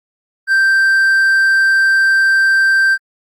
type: tone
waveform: triangle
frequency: 1568 Hz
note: G6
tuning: in tune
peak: -7 dBFS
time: 0.47-2.98 s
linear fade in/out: 50 ms
effects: Opus 48 kbps